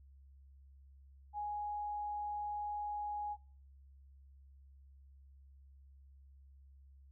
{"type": "tone", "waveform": "sine", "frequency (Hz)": 831, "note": "G#5", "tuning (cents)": 1, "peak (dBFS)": -37, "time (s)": [1.33, 3.37], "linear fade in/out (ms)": 50, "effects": ["noise-tail reverb RT60 0.4 s tail -23 dB re dry", "added 68 Hz sine -57 dBFS peak until 7.11 s"]}